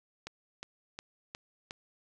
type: click train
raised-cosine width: 0.2 ms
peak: -23 dBFS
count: 5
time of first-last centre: 0.27-1.709 s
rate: 2.78 Hz
effects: none